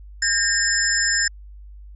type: tone cluster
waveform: sine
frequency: 1613 / 1827 / 5200 / 7190 Hz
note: G6 / A#6 / E8 / A8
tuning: +49 / -35 / -24 / +36 cents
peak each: -23 dBFS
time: 0.22-1.28 s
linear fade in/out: 5 ms
effects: added 50 Hz sine -38 dBFS peak until 1.95 s